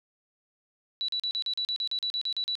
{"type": "tone bursts", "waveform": "sine", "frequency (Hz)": 3941, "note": "B7", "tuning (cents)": -4, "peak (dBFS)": -27, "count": 14, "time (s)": [1.01, 2.553], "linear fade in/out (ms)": 0, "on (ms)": 74, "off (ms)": 39, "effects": []}